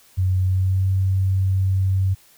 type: tone with pitch glide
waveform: sine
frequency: 93 to 95.23 Hz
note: F#2 to G2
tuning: +9 to -50 cents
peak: -16 dBFS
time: 0.17-2.15 s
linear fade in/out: 20 ms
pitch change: +41 cents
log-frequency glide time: 0.43-0.88 s
effects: white hiss -53 dBFS RMS until 2.37 s